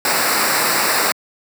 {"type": "noise with comb filter", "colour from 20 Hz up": "pink", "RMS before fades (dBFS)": -17, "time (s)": [0.05, 1.12], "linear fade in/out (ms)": 2, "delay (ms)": 0.31, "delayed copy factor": -0.75, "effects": ["high-pass 200 Hz 12 dB/octave"]}